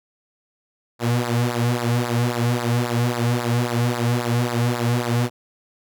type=tone with flanger; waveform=sawtooth; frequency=120 Hz; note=B2; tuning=49 cents flat; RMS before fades=-21 dBFS; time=0.99-5.3 s; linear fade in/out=50 ms; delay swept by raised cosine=0.32 to 3.22 ms; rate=3.7 Hz; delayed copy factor=-0.85; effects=none